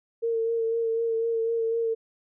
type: tone with vibrato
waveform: sine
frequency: 456.5 Hz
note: A#4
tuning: 36 cents flat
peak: -23 dBFS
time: 0.22-1.95 s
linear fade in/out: 20 ms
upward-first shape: sine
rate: 4 Hz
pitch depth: 23 cents each way
effects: none